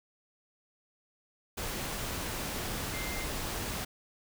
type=tone in noise; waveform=sine; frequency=2093 Hz; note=C7; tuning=in tune; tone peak=-41 dBFS; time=2.93-3.25 s; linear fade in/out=10 ms; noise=pink; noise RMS=-36 dBFS; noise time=1.57-3.85 s; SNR=-8 dB; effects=none